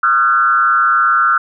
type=tone with frequency modulation; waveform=sine; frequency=1362 Hz; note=F6; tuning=44 cents flat; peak=-9 dBFS; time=0.03-1.38 s; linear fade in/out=5 ms; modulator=133 Hz; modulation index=1; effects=none